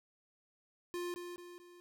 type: tone with echo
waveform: square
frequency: 351.7 Hz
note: F4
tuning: 12 cents sharp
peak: -38 dBFS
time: 0.94-1.14 s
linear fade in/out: 0 ms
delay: 220 ms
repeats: 3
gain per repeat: -6 dB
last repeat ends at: 1.8 s
effects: none